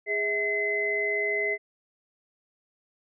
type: tone cluster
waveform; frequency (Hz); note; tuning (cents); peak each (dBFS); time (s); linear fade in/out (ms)
sine; 413.9 / 649 / 2044; G#4 / E5 / C7; -6 / -27 / -41; -30 / -34 / -26; 0.06-1.58; 50
effects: none